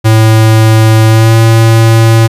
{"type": "tone with pitch glide", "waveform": "square", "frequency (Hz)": [110.6, 113.19], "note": ["A2", "A2"], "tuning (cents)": [9, 49], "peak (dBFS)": -3, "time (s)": [0.04, 2.28], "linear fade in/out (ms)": 20, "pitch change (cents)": 40, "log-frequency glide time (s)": [1.07, 1.35], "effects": ["resampled to 32000 Hz"]}